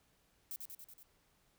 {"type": "noise with echo", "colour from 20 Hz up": "violet", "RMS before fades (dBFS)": -43, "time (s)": [0.51, 0.56], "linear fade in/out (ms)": 0, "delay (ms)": 94, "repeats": 5, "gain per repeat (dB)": -3, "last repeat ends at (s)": 1.03, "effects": ["pink hiss -73 dBFS RMS until 1.58 s"]}